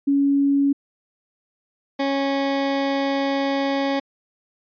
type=tone pair in turn; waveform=sine / 20% pulse; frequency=280 / 275.7 Hz; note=C#4 / C#4; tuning=+18 / -9 cents; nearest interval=unison; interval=27 cents; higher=first; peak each=-15 dBFS; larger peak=neither; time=0.07-0.73 / 1.99-4 s; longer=second; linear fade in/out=10 ms; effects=resampled to 11025 Hz